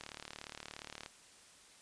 click train, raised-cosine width 0.2 ms, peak -27 dBFS, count 40, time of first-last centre 0.01-1.061 s, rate 37.1 Hz, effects white hiss -60 dBFS RMS until 1.81 s + resampled to 22050 Hz

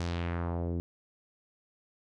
sawtooth tone with low-pass filter sweep, 85.8 Hz, F2, 30 cents flat, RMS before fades -33 dBFS, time 0-0.8 s, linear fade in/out 0 ms, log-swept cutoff 6600 to 310 Hz, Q 1.6, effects none

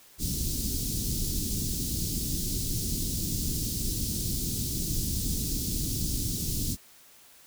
pink band-stop noise, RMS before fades -30 dBFS, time 0.18-6.77 s, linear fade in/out 50 ms, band 300 to 4500 Hz, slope 24 dB/octave, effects white hiss -55 dBFS RMS until 7.46 s

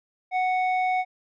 square tone with low-pass filter, 740 Hz, F#5, in tune, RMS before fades -24 dBFS, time 0.31-1.05 s, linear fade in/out 50 ms, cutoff 1800 Hz, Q 2.7, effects none

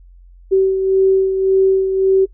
sine beating tone pair, 382.8 / 384.6 Hz, G4 / G4, -41 / -33 cents, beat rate 1.8 Hz, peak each -11 / -20 dBFS, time 0.51-2.26 s, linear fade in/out 20 ms, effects noise-tail reverb RT60 0.1 s tail -21 dB re dry + added 44 Hz sine -40 dBFS peak until 2.33 s

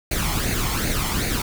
pink noise with flanger, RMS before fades -23 dBFS, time 0.11-1.42 s, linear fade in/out 5 ms, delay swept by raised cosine 0.45 to 0.96 ms, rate 2.6 Hz, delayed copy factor +0.6, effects none

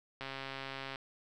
click train, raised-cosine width 0.3 ms, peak -25 dBFS, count 102, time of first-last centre 0.21-0.958 s, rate 135 Hz, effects none

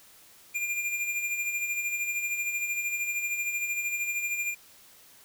square tone with tremolo, 2400 Hz, D7, 37 cents sharp, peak -27 dBFS, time 0.54-4.55 s, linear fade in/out 20 ms, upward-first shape sine, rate 13 Hz, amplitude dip 50%, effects white hiss -55 dBFS RMS until 5.24 s

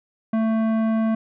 sine tone with tanh clipping, 222.3 Hz, A3, 18 cents sharp, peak -20 dBFS, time 0.33-1.15 s, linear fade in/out 5 ms, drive 14 dB, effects none

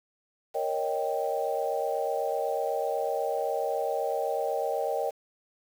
sine chord, Eb dominant seventh, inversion second, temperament equal, 466.2 / 554.4 / 622.3 / 784 Hz, Bb4 / Db5 / Eb5 / G5, 0 / 0 / 0 / 0 cents, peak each -32 dBFS, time 0.54-5.11 s, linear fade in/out 20 ms, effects 8-bit

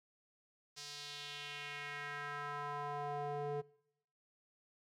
square tone with band-pass filter sweep, 145.2 Hz, D3, 19 cents flat, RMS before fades -43 dBFS, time 0.76-3.62 s, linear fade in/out 20 ms, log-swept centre 5300 to 500 Hz, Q 2.2, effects noise-tail reverb RT60 0.8 s tail -23 dB re dry

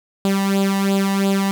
sawtooth tone with flanger, 196 Hz, G3, in tune, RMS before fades -18 dBFS, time 0.25-1.51 s, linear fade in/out 0 ms, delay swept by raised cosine 0.25 to 1.07 ms, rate 2.9 Hz, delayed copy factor +0.7, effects none

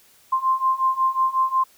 sine beating tone pair, 1046.5 / 1052 Hz, C6 / C6, 0 / +9 cents, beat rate 5.5 Hz, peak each -22 / -20 dBFS, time 0.32-1.64 s, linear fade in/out 10 ms, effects white hiss -55 dBFS RMS until 1.77 s

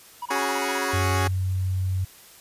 triangle tone bursts, 969 Hz, B5, 33 cents flat, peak -27 dBFS, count 11, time 0.22-0.916 s, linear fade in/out 5 ms, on 36 ms, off 30 ms
10% pulse chord, C# suspended fourth, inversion none, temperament equal, 277.2 / 370 / 415.3 Hz, C#4 / F#4 / G#4, 0 / 0 / 0 cents, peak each -20 dBFS, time 0.3-1.28 s, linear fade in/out 10 ms
sine tone with pitch glide, 92.7 to 93.24 Hz, F#2 to F#2, +4 to +14 cents, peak -22 dBFS, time 0.93-2.05 s, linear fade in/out 10 ms, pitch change +10 cents, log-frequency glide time 1.08-1.36 s
effects white hiss -49 dBFS RMS until 2.4 s + resampled to 32000 Hz

